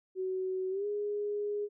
sine tone with pitch glide, 374.6 to 413.3 Hz, F#4 to G#4, +21 to -8 cents, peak -31 dBFS, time 0.15-1.69 s, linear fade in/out 50 ms, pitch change +171 cents, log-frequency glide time 0.7-0.86 s, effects none

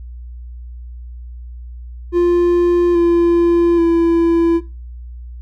triangle tone with pitch steps, 349.2 / 342.4 / 335.7 Hz, F4 / F4 / E4, 0 / -34 / +32 cents, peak -8 dBFS, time 2.12-4.61 s, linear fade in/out 50 ms, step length 830 ms, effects noise-tail reverb RT60 0.3 s tail -20 dB re dry + added 60 Hz sine -29 dBFS peak until 5.41 s

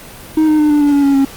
triangle tone with pitch steps, 313.1 / 307 / 301 / 295.2 / 289.4 / 283.8 / 278.3 / 272.9 Hz, D#4 / D#4 / D4 / D4 / D4 / C#4 / C#4 / C#4, +11 / -23 / +43 / +9 / -25 / +41 / +7 / -27 cents, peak -6 dBFS, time 0.37-1.25 s, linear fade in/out 5 ms, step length 110 ms, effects pink hiss -34 dBFS RMS until 1.36 s + Opus 32 kbps

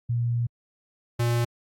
sine / square tone pair in turn, 118.8 / 118.8 Hz, A#2 / A#2, +33 / +33 cents, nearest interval unison, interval 0 cents, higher neither, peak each -22 dBFS, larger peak neither, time 0.09-0.47 / 1.19-1.45 s, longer first, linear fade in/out 10 ms, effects AAC 64 kbps

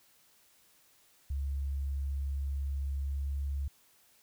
sine tone with pitch glide, 69.2 to 69.76 Hz, C#2 to C#2, -2 to +12 cents, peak -31 dBFS, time 1.3-3.68 s, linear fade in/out 5 ms, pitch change +14 cents, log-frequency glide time 2.98-3.4 s, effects white hiss -65 dBFS RMS until 4.22 s

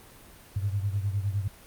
sine beating tone pair, 98 / 107.8 Hz, G2 / A2, 0 / -35 cents, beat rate 9.8 Hz, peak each -27 / -32 dBFS, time 0.56-1.48 s, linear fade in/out 5 ms, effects pink hiss -51 dBFS RMS until 1.66 s + Opus 32 kbps

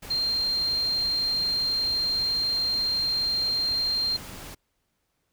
sine tone in noise, 4184 Hz, C8, 1 cent flat, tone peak -23 dBFS, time 0.1-4.17 s, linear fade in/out 10 ms, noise pink, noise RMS -41 dBFS, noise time 0.02-4.55 s, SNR +15 dB, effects pink hiss -75 dBFS RMS until 5.32 s

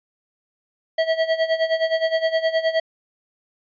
square tone with tremolo, 648 Hz, E5, 30 cents flat, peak -16 dBFS, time 0.98-2.8 s, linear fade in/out 5 ms, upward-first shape sine, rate 9.6 Hz, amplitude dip 80%, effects resampled to 11025 Hz

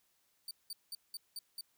sawtooth tone bursts, 4600 Hz, D8, 37 cents flat, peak -38 dBFS, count 6, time 0.48-1.61 s, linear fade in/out 2 ms, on 30 ms, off 190 ms, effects white hiss -75 dBFS RMS until 1.77 s

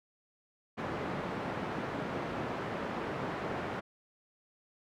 pink band-pass noise, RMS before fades -37 dBFS, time 0.77-3.81 s, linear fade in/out 20 ms, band 150 to 1600 Hz, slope 12 dB/octave, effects none

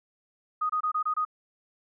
sine tone bursts, 1244.5 Hz, D#6, in tune, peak -24 dBFS, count 6, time 0.61-1.251 s, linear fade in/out 10 ms, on 86 ms, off 25 ms, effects none

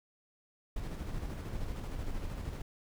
brown noise with tremolo, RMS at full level -37 dBFS, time 0.76-2.62 s, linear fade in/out 5 ms, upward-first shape square, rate 13 Hz, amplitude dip 30%, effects none

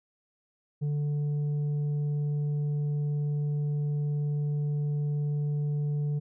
sine tone with tanh clipping, 146.83 Hz, D3, in tune, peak -27 dBFS, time 0.81-6.2 s, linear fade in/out 20 ms, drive 4 dB, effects none

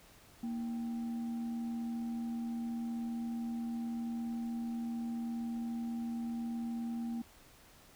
sine tone with frequency modulation, 233.6 Hz, A#3, 4 cents sharp, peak -35 dBFS, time 0.43-7.22 s, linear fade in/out 5 ms, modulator 548 Hz, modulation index 0.24, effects pink hiss -60 dBFS RMS until 7.95 s

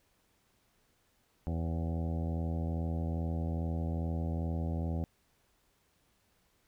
harmonic tone with a mistuned harmonic, 82.41 Hz, E2, in tune, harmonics 1 / 2 / 3 / 4 / 5 / 6 / 7 / 8 / 9 / 10, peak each -33 / -37 / -41 / -46 / -51 / -50 / -48 / -53 / -50 / -57 dBFS, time 1.47-5.04 s, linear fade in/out 0 ms, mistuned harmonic 7, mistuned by -38 cents, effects pink hiss -72 dBFS RMS until 6.67 s

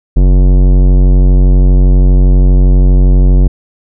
sine tone with tanh clipping, 46.25 Hz, F#1, in tune, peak -5 dBFS, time 0.16-3.48 s, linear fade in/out 10 ms, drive 17 dB, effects none

